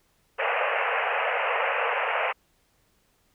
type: band-pass noise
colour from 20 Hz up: pink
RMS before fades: -26 dBFS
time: 0.38-2.33 s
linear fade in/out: 20 ms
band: 460 to 2800 Hz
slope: 96 dB/octave
effects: pink hiss -67 dBFS RMS until 3.34 s